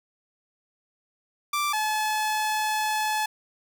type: tone pair in turn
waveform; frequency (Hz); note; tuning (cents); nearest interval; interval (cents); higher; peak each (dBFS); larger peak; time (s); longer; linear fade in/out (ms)
sawtooth; 1174.7 / 858.9; D6 / A5; 0 / -42; perfect fourth; 542; first; -20; neither; 1.53-1.73 / 1.73-3.26; second; 5
effects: none